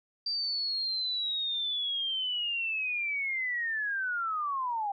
sine linear sweep, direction down, 4699 to 784 Hz, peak -29 dBFS, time 0.26-4.92 s, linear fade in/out 5 ms, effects none

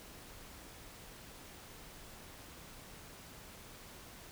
silence, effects pink hiss -53 dBFS RMS until 4.31 s

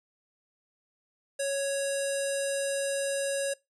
square tone with low-pass filter, 554.4 Hz, C#5, in tune, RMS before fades -30 dBFS, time 1.39-3.54 s, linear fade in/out 10 ms, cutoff 9000 Hz, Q 5.4, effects noise-tail reverb RT60 0.2 s tail -22 dB re dry

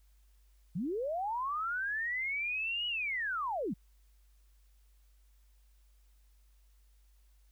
sine linear two-way sweep, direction up then down, 146.83 to 2941 to 146.83 Hz, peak -32 dBFS, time 0.75-3.74 s, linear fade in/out 10 ms, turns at 2.87 s, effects added 50 Hz sine -61 dBFS peak until 7.51 s + white hiss -75 dBFS RMS until 7.51 s

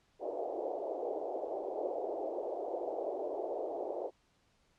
white band-pass noise, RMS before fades -38 dBFS, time 0.19-4.11 s, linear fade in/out 50 ms, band 340 to 730 Hz, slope 48 dB/octave, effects pink hiss -72 dBFS RMS until 4.78 s + low-pass 7000 Hz 12 dB/octave

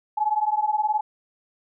sine beating tone pair, 842 / 861 Hz, G#5 / A5, +24 / -38 cents, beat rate 19 Hz, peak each -23 dBFS, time 0.17-1.01 s, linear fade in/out 10 ms, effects none

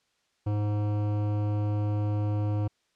sine tone with hard clipping, 104.3 Hz, G#2, 8 cents sharp, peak -27 dBFS, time 0.46-2.68 s, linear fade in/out 10 ms, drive 15 dB, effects white hiss -72 dBFS RMS until 2.95 s + low-pass 6000 Hz 12 dB/octave

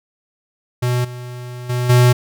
square tone with level steps, 123.47 Hz, B2, in tune, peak -16 / -29 / -18 / -9 dBFS, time 0.82-2.13 s, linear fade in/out 10 ms, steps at 1.04 / 1.69 / 1.89 s, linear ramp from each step 10 ms, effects none

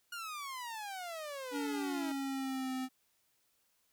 sawtooth exponential sweep, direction down, 1442 to 311.1 Hz, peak -37 dBFS, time 0.12-2.12 s, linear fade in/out 5 ms
square tone with pitch glide, 285.9 to 259.2 Hz, D4 to C4, -46 to -16 cents, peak -36 dBFS, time 1.51-2.89 s, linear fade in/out 50 ms, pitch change -170 cents, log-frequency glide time 1.77-2.73 s
effects white hiss -75 dBFS RMS until 3.92 s

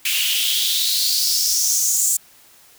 white noise with high-pass filter sweep, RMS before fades -19 dBFS, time 0.05-2.17 s, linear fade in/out 5 ms, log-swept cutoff 2600 to 7600 Hz, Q 4.9, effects white hiss -50 dBFS RMS until 2.78 s

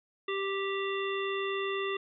harmonic tone, 392 Hz, G4, in tune, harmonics 1 / 3 / 5 / 7 / 9, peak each -32 / -37 / -39 / -40 / -42 dBFS, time 0.28-1.97 s, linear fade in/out 5 ms, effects none

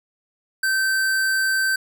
square tone, 1550 Hz, G6, 20 cents flat, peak -19 dBFS, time 0.63-1.76 s, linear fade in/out 5 ms, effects none

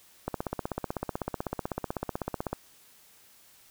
click train, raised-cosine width 1 ms, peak -16 dBFS, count 37, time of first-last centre 0.28-2.53 s, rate 16 Hz, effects white hiss -58 dBFS RMS until 3.7 s

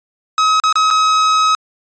45% pulse tone with dropouts, 1274 Hz, D#6, 41 cents sharp, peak -10 dBFS, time 0.38-1.55 s, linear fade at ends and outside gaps 1 ms, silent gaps 0.6-0.637 / 0.726-0.756 / 0.904-0.909 s, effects resampled to 16000 Hz

